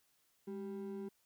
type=ring-modulated tone; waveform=triangle; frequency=296.5 Hz; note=D4; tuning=17 cents sharp; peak=-36 dBFS; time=0.47-1.09 s; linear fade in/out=10 ms; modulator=91.7 Hz; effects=white hiss -75 dBFS RMS until 1.25 s